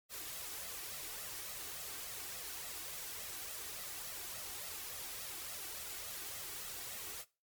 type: noise with flanger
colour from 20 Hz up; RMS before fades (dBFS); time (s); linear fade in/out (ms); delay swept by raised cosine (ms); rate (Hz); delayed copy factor
white; -45; 0.09-7.25; 50; 1.5 to 2.7; 3.5; +0.6
effects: noise-tail reverb RT60 0.3 s tail -20 dB re dry + MP3 96 kbps